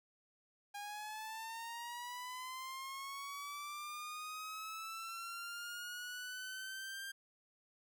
sawtooth linear sweep, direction up, 811 to 1594 Hz, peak -40 dBFS, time 0.74-7.12 s, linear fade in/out 10 ms, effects none

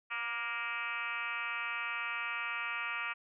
sine tone with frequency modulation, 1868 Hz, A#6, 3 cents sharp, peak -34 dBFS, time 0.1-3.14 s, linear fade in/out 20 ms, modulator 230 Hz, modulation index 3.5, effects none

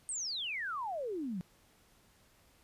sine exponential sweep, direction down, 8870 to 169.3 Hz, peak -35 dBFS, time 0.09-1.41 s, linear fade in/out 0 ms, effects pink hiss -66 dBFS RMS until 2.63 s + resampled to 32000 Hz

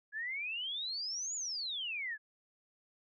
sine exponential two-way sweep, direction up then down, 1661.2 to 7040 to 1661.2 Hz, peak -36 dBFS, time 0.12-2.18 s, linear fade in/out 50 ms, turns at 1.35 s, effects none

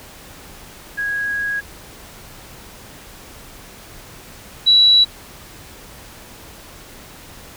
sine tone pair in turn, 1652 / 3922 Hz, G#6 / B7, -10 / -13 cents, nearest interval octave + minor third, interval 1497 cents, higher second, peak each -19 / -8 dBFS, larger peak second, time 0.97-1.61 / 4.66-5.05 s, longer first, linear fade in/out 20 ms, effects pink hiss -40 dBFS RMS until 7.56 s

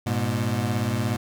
25% pulse beating tone pair, 103.83 / 120.83 Hz, G#2 / B2, 0 / -37 cents, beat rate 17 Hz, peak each -22 dBFS, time 0.06-1.17 s, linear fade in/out 10 ms, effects none

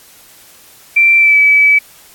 sine tone with pitch glide, 2349 to 2294 Hz, D7 to D7, 0 to -41 cents, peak -5 dBFS, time 0.96-1.79 s, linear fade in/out 10 ms, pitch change -41 cents, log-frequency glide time 1.17-1.38 s, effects white hiss -42 dBFS RMS until 2.14 s + AAC 64 kbps

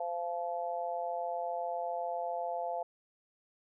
harmonic tone, 172.5 Hz, F3, 21 cents flat, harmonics 3 / 4 / 5, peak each -39 / -35 / -40 dBFS, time 0-2.83 s, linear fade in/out 5 ms, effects none

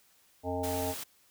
harmonic tone, 89.5 Hz, F2, 43 cents sharp, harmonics 1 / 3 / 5 / 7 / 9 / 10, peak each -38 / -37 / -37 / -36 / -38 / -44 dBFS, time 0.43-0.95 s, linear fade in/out 50 ms
white noise, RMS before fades -40 dBFS, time 0.63-1.04 s, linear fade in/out 10 ms
effects white hiss -65 dBFS RMS until 1.3 s

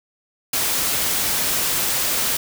white noise, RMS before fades -21 dBFS, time 0.53-2.37 s, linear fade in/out 5 ms, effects none

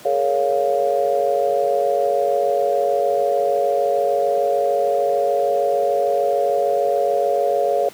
sine chord, Bb minor seventh, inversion third, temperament just, 419.5 / 466.2 / 559.4 / 699.2 Hz, Ab4 / Bb4 / Db5 / F5, +17 / 0 / +16 / +2 cents, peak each -23 / -24 / -19 / -21 dBFS, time 0.05-7.89 s, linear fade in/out 5 ms, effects pink hiss -42 dBFS RMS until 7.93 s + high-pass 150 Hz 12 dB/octave

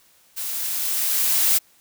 blue noise with level ramp, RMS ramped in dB -29 to -17 dBFS, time 0.36-1.59 s, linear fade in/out 20 ms, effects white hiss -57 dBFS RMS until 1.8 s

